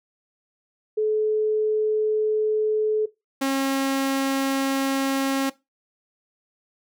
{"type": "tone pair in turn", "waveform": ["sine", "sawtooth"], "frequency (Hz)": [430, 270.9], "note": ["A4", "C#4"], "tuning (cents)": [-40, -40], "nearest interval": "minor sixth", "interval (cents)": 800, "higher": "first", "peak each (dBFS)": [-19, -17], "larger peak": "second", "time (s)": [[0.97, 3.06], [3.41, 5.5]], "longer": "neither", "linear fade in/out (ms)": 10, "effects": ["noise-tail reverb RT60 0.2 s tail -18 dB re dry"]}